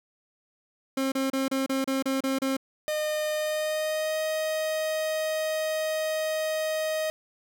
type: tone bursts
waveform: 30% pulse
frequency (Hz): 267.7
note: C4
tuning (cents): +40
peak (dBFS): -22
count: 9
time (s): 0.97-2.568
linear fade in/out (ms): 5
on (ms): 150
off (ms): 31
type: tone with pitch glide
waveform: 45% pulse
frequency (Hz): 611 to 627.1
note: D#5 to D#5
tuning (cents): -32 to +13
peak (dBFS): -26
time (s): 2.88-7.1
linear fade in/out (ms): 0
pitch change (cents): +45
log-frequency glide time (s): 3.34-4.2
effects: none